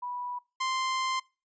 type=tone pair in turn; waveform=sine / sawtooth; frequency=982 / 1044.9 Hz; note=B5 / C6; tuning=-10 / -3 cents; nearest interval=minor second; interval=107 cents; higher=second; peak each=-33 / -24 dBFS; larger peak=second; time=0.02-0.39 / 0.6-1.2 s; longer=second; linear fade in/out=10 ms; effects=noise-tail reverb RT60 0.3 s tail -23 dB re dry + resampled to 16000 Hz